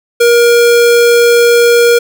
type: tone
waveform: square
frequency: 473.8 Hz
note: A#4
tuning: 28 cents sharp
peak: -5 dBFS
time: 0.2-1.99 s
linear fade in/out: 10 ms
effects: none